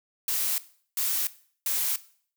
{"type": "noise bursts", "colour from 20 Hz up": "blue", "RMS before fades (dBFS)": -27, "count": 3, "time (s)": [0.28, 1.96], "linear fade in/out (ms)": 2, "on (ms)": 300, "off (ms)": 390, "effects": ["noise-tail reverb RT60 0.5 s tail -17 dB re dry"]}